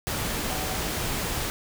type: tone in noise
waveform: sine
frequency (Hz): 750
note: F#5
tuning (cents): +23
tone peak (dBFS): -37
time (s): 0.51-0.76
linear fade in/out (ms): 0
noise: pink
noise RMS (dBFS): -29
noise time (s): 0.07-1.5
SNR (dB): -11
effects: none